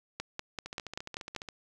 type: two click trains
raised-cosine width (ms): 0.2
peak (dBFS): -23 / -18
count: 13 / 7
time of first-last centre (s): 0.66-1.488 / 0.2-1.363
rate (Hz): 14.5 / 5.16
effects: none